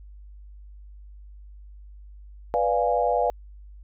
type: chord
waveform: sine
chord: B diminished seventh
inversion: none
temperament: equal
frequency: 493.9 / 587.3 / 698.5 / 830.6 Hz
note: B4 / D5 / F5 / Ab5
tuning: 0 / 0 / 0 / 0 cents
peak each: -25 / -26 / -24 / -27 dBFS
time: 2.54-3.3 s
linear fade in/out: 0 ms
effects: added 50 Hz sine -42 dBFS peak until 3.83 s